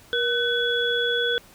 sine tone cluster, 475.7 / 1506 / 3384 Hz, A#4 / F#6 / G#7, +35 / +30 / +32 cents, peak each -25 dBFS, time 0.13-1.38 s, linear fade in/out 0 ms, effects pink hiss -51 dBFS RMS until 1.54 s

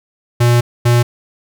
square tone bursts at uneven times, 120 Hz, B2, 49 cents flat, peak -9 dBFS, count 2, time 0.4-0.61 / 0.85-1.03 s, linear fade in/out 10 ms, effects none

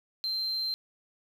sine tone, 4133 Hz, C8, 22 cents flat, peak -27 dBFS, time 0.24-0.74 s, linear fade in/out 0 ms, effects tanh soft clip ceiling -26 dBFS + 9-bit

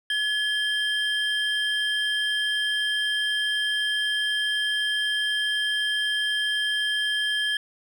triangle tone pair together, 1703 / 3172 Hz, G#6 / G7, +43 / +20 cents, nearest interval major seventh, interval 1077 cents, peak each -24 / -24 dBFS, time 0.1-7.57 s, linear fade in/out 2 ms, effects none

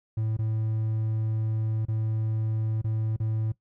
triangle tone with dropouts, 110 Hz, A2, in tune, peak -23 dBFS, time 0.17-3.52 s, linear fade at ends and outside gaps 5 ms, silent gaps 0.368-0.388 / 1.853-1.883 / 2.816-2.843 / 3.164-3.2 s, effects noise-tail reverb RT60 0.1 s tail -18 dB re dry

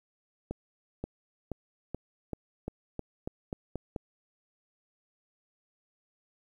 accelerating click train, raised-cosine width 2 ms, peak -21 dBFS, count 11, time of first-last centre 0.51-3.962 s, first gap 530 ms, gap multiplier 0.9, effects 10-bit

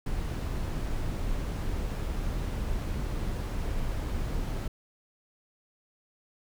brown noise, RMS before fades -31 dBFS, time 0.06-4.68 s, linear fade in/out 5 ms, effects none

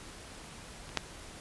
clicks, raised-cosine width 0.2 ms, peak -29 / -10 dBFS, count 2, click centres 0.892 / 0.973 s, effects pink hiss -48 dBFS RMS until 1.4 s + resampled to 24000 Hz

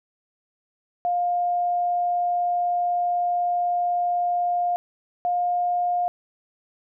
sine tone pair in turn, 706 / 709 Hz, F5 / F5, +19 / +26 cents, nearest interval unison, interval 7 cents, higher second, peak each -20 dBFS, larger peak neither, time 1.05-4.76 / 5.25-6.08 s, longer first, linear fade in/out 0 ms, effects none

